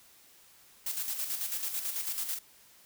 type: noise with tremolo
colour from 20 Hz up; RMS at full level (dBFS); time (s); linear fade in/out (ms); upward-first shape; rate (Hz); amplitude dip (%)
blue; -33; 0.86-2.39; 5; square; 9.1; 50
effects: white hiss -59 dBFS RMS until 2.85 s